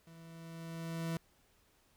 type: tone with level ramp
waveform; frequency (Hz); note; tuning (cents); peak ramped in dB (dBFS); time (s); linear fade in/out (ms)
40% pulse; 164.81; E3; 0; -53 to -33; 0.07-1.17; 2
effects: pink hiss -70 dBFS RMS until 1.96 s